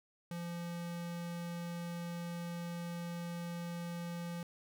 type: tone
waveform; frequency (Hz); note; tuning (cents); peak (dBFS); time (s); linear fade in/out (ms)
square; 171.8; F3; -28; -40; 0.31-4.43; 2
effects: none